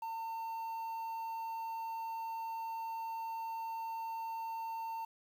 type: tone with quantisation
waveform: triangle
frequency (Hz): 905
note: A5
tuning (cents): +48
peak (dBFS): -36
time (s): 0.02-5.05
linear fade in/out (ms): 5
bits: 10
effects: none